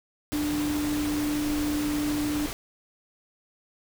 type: tone in noise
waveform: sine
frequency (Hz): 296.9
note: D4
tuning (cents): +19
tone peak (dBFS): -25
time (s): 0.33-2.46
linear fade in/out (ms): 0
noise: pink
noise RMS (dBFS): -34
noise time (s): 0.32-2.53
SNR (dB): +6
effects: none